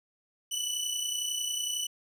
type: tone pair together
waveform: 20% pulse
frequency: 2960 / 2991 Hz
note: F#7 / F#7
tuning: 0 / +18 cents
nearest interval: unison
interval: 18 cents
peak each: -28 dBFS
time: 0.51-1.87 s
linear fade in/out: 10 ms
effects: none